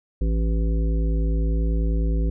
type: harmonic tone with a mistuned harmonic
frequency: 55 Hz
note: A1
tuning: in tune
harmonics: 1 / 3 / 5 / 7 / 9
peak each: -19 / -29 / -33 / -36 / -38 dBFS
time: 0.21-2.3 s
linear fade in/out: 5 ms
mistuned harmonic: 1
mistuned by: -16 cents
effects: none